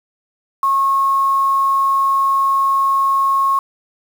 sine tone with quantisation, 1090 Hz, C#6, 29 cents flat, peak -12 dBFS, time 0.63-3.59 s, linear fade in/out 2 ms, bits 6, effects none

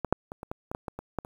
clicks, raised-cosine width 1 ms, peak -15 / -7 / -23 / -24 / -19 / -20 / -18 / -19 / -22 / -15 / -28 dBFS, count 11, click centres 0.047 / 0.126 / 0.319 / 0.431 / 0.515 / 0.715 / 0.749 / 0.882 / 0.99 / 1.187 / 1.249 s, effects 8-bit

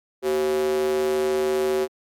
square tone with high-pass filter, 76.2 Hz, D#2, 36 cents flat, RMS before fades -22 dBFS, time 0.22-1.88 s, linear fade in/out 50 ms, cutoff 410 Hz, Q 7.3, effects MP3 96 kbps

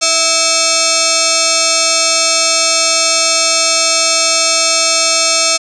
sine tone with frequency modulation, 659.3 Hz, E5, in tune, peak -9 dBFS, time 0.01-5.58 s, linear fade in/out 20 ms, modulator 979 Hz, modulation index 7.2, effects none

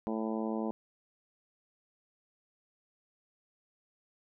harmonic tone, 110.6 Hz, A2, 9 cents sharp, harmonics 2 / 3 / 4 / 5 / 6 / 7 / 8 / 9, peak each -34 / -38 / -40 / -42 / -44 / -45 / -46 / -47 dBFS, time 0.07-0.71 s, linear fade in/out 0 ms, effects none

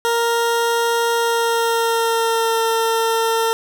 20% pulse tone with pitch glide, 466.2 to 453.5 Hz, A#4 to A#4, 0 to -48 cents, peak -11 dBFS, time 0.05-3.53 s, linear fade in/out 0 ms, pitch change -48 cents, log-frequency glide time 1.15-2.6 s, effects none

